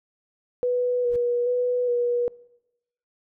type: tone with vibrato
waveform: sine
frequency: 488.1 Hz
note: B4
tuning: 20 cents flat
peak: -20 dBFS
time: 0.63-2.28 s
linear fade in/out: 0 ms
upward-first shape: square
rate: 1.2 Hz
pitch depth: 19 cents each way
type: noise with exponential growth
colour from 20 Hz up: brown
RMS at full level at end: -35 dBFS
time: 1.04-1.16 s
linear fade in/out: 2 ms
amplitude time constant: 25 ms
effects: noise-tail reverb RT60 0.9 s tail -24 dB re dry